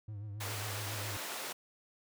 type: tone with vibrato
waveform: triangle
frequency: 103.83 Hz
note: G#2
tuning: in tune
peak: -38 dBFS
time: 0.08-1.17 s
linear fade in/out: 5 ms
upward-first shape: triangle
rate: 7.3 Hz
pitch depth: 88 cents each way
type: high-pass noise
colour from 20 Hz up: pink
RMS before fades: -41 dBFS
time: 0.4-1.53 s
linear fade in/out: 10 ms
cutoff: 470 Hz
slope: 12 dB/octave
effects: none